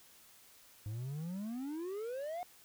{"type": "exponential sweep", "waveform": "triangle", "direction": "up", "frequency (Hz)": [102.1, 734], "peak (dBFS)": -36, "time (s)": [0.86, 2.43], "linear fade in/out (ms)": 0, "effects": ["white hiss -61 dBFS RMS until 2.64 s"]}